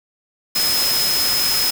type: tone in noise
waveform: sine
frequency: 5120 Hz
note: D#8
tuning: 49 cents sharp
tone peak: -18 dBFS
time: 0.55-1.71 s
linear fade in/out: 10 ms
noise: white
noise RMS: -21 dBFS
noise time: 0.55-1.71 s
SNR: 0 dB
effects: none